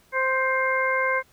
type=harmonic tone with a mistuned harmonic; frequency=523.3 Hz; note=C5; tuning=in tune; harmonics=1 / 2 / 3 / 4; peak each=-26 / -26 / -26 / -26 dBFS; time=0.12-1.23 s; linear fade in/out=50 ms; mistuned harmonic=4; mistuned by=+19 cents; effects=pink hiss -59 dBFS RMS until 1.32 s